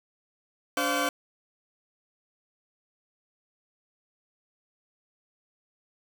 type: tone cluster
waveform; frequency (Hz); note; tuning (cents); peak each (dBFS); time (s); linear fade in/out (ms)
30% pulse; 287.9 / 517 / 699 / 1144 / 1536; D4 / C5 / F5 / D6 / G6; -34 / -21 / +1 / -46 / -36; -29; 0.77-1.09; 2
effects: none